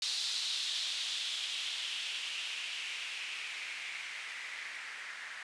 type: noise with low-pass filter sweep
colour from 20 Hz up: violet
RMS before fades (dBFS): -39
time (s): 0.02-5.43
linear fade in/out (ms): 2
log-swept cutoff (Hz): 4100 to 1800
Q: 3.2
effects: resampled to 22050 Hz